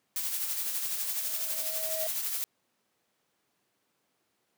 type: noise with tremolo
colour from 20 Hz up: blue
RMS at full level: -31 dBFS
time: 0.16-2.44 s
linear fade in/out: 0 ms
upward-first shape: sine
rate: 12 Hz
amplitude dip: 40%
type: tone with exponential growth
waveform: triangle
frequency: 638 Hz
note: D#5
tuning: 43 cents sharp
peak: -30 dBFS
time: 0.82-2.07 s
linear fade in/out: 2 ms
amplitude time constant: 270 ms
effects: pink hiss -75 dBFS RMS until 4.57 s + high-pass 200 Hz 12 dB/octave